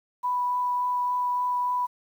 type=tone with vibrato; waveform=sine; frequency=987.8 Hz; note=B5; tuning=in tune; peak=-23 dBFS; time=0.23-1.87 s; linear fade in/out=20 ms; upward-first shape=triangle; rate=3.5 Hz; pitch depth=8 cents each way; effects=9-bit